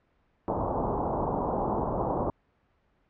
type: low-pass noise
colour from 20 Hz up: white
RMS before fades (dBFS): -29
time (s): 0.48-2.3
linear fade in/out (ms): 0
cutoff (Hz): 1000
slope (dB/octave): 48
effects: pink hiss -69 dBFS RMS until 3.09 s + low-pass 2000 Hz 12 dB/octave